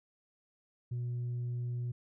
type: tone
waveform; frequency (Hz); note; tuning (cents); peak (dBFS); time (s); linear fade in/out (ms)
sine; 121.6; B2; -26; -31; 0.91-1.92; 10
effects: tanh soft clip ceiling -32 dBFS